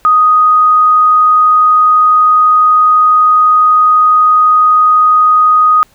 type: tone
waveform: sine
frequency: 1246 Hz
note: D#6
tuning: 2 cents sharp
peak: -4 dBFS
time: 0.05-5.83 s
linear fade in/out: 0 ms
effects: pink hiss -49 dBFS RMS until 5.94 s